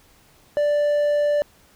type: tone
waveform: triangle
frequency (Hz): 587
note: D5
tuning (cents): -1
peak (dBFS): -15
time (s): 0.57-1.42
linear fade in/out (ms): 0
effects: pink hiss -55 dBFS RMS until 1.75 s